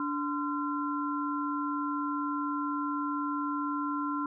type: tone cluster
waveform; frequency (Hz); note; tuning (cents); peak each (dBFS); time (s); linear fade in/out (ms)
sine; 290.7 / 1031 / 1365; D4 / C6 / F6; -18 / -26 / -40; -32 / -34 / -36; 0-4.26; 2
effects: none